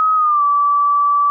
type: tone with pitch glide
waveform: sine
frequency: 1268 to 1156.1 Hz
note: D#6 to D6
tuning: +32 to -28 cents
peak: -11 dBFS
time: 0-1.3 s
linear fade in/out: 0 ms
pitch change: -160 cents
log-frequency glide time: 0.15-0.43 s
effects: none